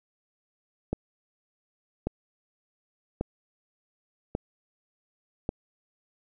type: click train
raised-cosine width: 2 ms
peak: -14 dBFS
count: 5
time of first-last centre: 0.93-5.491 s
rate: 0.877 Hz
effects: none